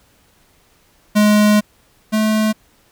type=tone pair in turn; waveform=square; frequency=209.8 / 216.3 Hz; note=G#3 / A3; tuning=+18 / -29 cents; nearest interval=minor second; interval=53 cents; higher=second; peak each=-10 / -14 dBFS; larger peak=first; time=1.15-1.61 / 2.12-2.53 s; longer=first; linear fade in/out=20 ms; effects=pink hiss -55 dBFS RMS until 2.91 s